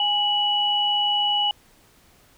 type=tone pair together; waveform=sine; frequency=826 / 2942 Hz; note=G#5 / F#7; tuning=-10 / -11 cents; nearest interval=octave + minor seventh; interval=2199 cents; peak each=-24 / -20 dBFS; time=0-1.51 s; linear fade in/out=2 ms; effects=pink hiss -56 dBFS RMS until 2.37 s